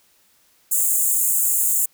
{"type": "high-pass noise", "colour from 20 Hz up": "pink", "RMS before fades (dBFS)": -19, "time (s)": [0.71, 1.86], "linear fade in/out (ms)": 10, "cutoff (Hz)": 6900, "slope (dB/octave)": 96, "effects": ["white hiss -59 dBFS RMS until 1.93 s"]}